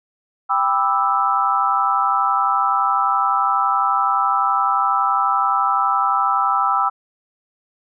sine chord, E minor seventh, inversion first, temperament just, 791.1 / 988.9 / 1186.7 / 1318.5 Hz, G5 / B5 / D6 / E6, +16 / +2 / +18 / 0 cents, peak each -21 / -22 / -23 / -18 dBFS, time 0.49-6.9 s, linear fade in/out 20 ms, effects none

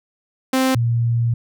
sawtooth / sine tone pair in turn, 261.6 / 117.44 Hz, C4 / A#2, 0 / +13 cents, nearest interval octave + major second, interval 1387 cents, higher first, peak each -11 / -15 dBFS, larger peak first, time 0.53-0.75 / 0.75-1.34 s, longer second, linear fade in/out 5 ms, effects none

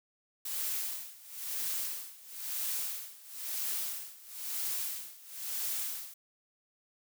blue noise with tremolo, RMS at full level -34 dBFS, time 0.45-6.14 s, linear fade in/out 5 ms, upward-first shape sine, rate 1 Hz, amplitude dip 90%, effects none

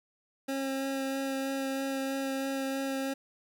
25% pulse tone with vibrato, 270 Hz, C#4, 45 cents flat, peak -27 dBFS, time 0.48-3.14 s, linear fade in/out 10 ms, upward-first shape sine, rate 3.1 Hz, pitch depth 11 cents each way, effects none

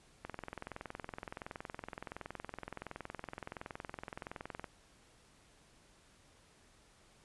click train, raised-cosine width 0.5 ms, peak -27 dBFS, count 95, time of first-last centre 0.25-4.643 s, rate 21.4 Hz, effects pink hiss -65 dBFS RMS until 7.24 s + resampled to 24000 Hz

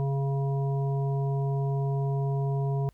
harmonic tone, 137.9 Hz, C#3, 9 cents flat, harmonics 1 / 3 / 5 / 7, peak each -25 / -35 / -39 / -42 dBFS, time 0-2.89 s, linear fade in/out 0 ms, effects added 50 Hz sine -58 dBFS peak until 2.93 s + pink hiss -69 dBFS RMS until 2.93 s

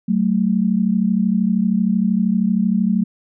sine tone pair together, 188.8 / 221.7 Hz, F#3 / A3, +35 / +13 cents, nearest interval minor third, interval 278 cents, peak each -17 dBFS, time 0.08-3.04 s, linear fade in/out 10 ms, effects none

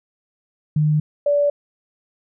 sine tone pair in turn, 151.9 / 578.2 Hz, D#3 / D5, -41 / -27 cents, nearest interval octave + major seventh, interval 2314 cents, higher second, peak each -14 dBFS, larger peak neither, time 0.76-1 / 1.26-1.5 s, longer neither, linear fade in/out 5 ms, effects none

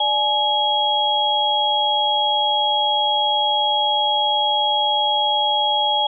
sine tone cluster, 591 / 843 / 3300 Hz, D5 / G#5 / G#7, +11 / +26 / -12 cents, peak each -27 / -19 / -19 dBFS, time 0-6.07 s, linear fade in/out 5 ms, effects none

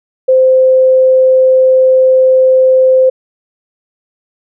sine tone, 519 Hz, C5, 14 cents flat, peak -4 dBFS, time 0.28-3.1 s, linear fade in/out 10 ms, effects none

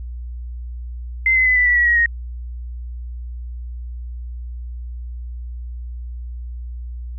sine tone with pitch steps, 2071 / 2041 / 2012 / 1983.2 / 1954.8 / 1926.7 / 1899.1 / 1871.9 Hz, C7 / C7 / B6 / B6 / B6 / B6 / A#6 / A#6, -18 / -44 / +32 / +7 / -18 / -43 / +32 / +7 cents, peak -12 dBFS, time 1.26-2.06 s, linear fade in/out 2 ms, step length 100 ms, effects added 60 Hz sine -27 dBFS peak until 7.18 s

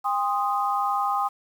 sine chord, C minor, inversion second, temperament equal with one note detuned, 804.2 / 1046.5 / 1244.5 Hz, G5 / C6 / Eb6, +44 / 0 / 0 cents, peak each -25 / -28 / -26 dBFS, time 0.04-1.29 s, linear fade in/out 20 ms, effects 8-bit

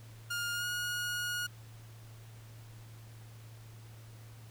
sawtooth tone with pitch glide, 1415 to 1443.1 Hz, F6 to F#6, +22 to -44 cents, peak -30 dBFS, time 0.3-1.47 s, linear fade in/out 10 ms, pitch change +34 cents, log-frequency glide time 0.53-0.66 s, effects added 112 Hz sine -49 dBFS peak until 4.5 s + pink hiss -59 dBFS RMS until 4.5 s

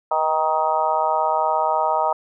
harmonic tone with a mistuned harmonic, 156.9 Hz, D#3, 15 cents sharp, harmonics 3 / 4 / 5 / 6 / 7 / 8, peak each -32 / -23 / -23 / -21 / -33 / -26 dBFS, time 0.11-2.13 s, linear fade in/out 5 ms, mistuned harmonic 3, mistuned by +40 cents, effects none

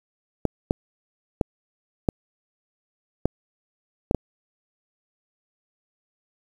clicks, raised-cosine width 2 ms, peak -6 dBFS, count 7, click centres 0.453 / 0.709 / 1.412 / 2.088 / 3.256 / 4.111 / 4.147 s, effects 7-bit

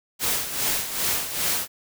white noise with tremolo, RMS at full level -23 dBFS, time 0.19-1.68 s, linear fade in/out 50 ms, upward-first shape sine, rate 2.5 Hz, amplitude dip 65%, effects none

